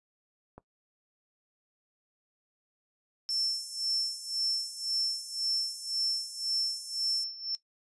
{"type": "click", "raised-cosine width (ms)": 1, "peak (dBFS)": -32, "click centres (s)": 0.58}
{"type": "tone with tremolo", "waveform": "sine", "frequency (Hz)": 5370, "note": "E8", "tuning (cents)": 31, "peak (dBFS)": -25, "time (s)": [3.29, 7.55], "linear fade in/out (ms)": 0, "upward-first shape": "sine", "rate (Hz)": 1.9, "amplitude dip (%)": 85}
{"type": "high-pass noise", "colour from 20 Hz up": "white", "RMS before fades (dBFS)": -42, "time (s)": [3.3, 7.24], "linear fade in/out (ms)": 5, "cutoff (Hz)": 5900, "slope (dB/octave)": 96}
{"effects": ["noise-tail reverb RT60 0.1 s tail -18 dB re dry", "resampled to 24000 Hz"]}